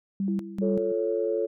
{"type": "tone with tremolo", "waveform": "sine", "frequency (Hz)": 196, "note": "G3", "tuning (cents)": 0, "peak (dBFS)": -24, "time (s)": [0.2, 0.92], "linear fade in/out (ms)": 2, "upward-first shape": "square", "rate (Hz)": 2.6, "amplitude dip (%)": 80}
{"type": "tone with exponential decay", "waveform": "sine", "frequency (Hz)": 333.5, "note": "E4", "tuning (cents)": 20, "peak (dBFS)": -30, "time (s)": [0.28, 1.16], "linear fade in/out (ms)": 1, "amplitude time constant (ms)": 190}
{"type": "chord", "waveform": "sine", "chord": "F augmented", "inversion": "none", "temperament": "equal", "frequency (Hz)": [349.2, 440, 554.4], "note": ["F4", "A4", "C#5"], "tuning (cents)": [0, 0, 0], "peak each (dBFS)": [-30, -26, -29], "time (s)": [0.61, 1.47], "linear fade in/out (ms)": 20}
{"effects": ["tanh soft clip ceiling -11 dBFS"]}